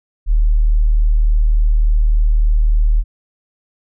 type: tone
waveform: sine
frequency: 38.27 Hz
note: D#1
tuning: 28 cents flat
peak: -9 dBFS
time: 0.26-3.04 s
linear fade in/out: 50 ms
effects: none